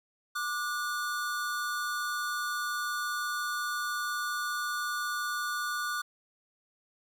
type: tone pair together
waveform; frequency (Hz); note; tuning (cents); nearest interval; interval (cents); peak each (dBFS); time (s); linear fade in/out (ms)
square; 1182.6 / 1457; D6 / F#6; +12 / -27; major third; 361; -35 / -34; 0.35-6.02; 10
effects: none